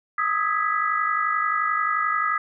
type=chord; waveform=sine; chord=E major seventh; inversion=third; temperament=equal with one note detuned; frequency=1244.5 / 1295.9 / 1661.2 / 1975.5 Hz; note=D#6 / E6 / G#6 / B6; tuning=0 / -30 / 0 / 0 cents; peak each=-23 / -27 / -29 / -28 dBFS; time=0.18-2.38 s; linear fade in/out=5 ms; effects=none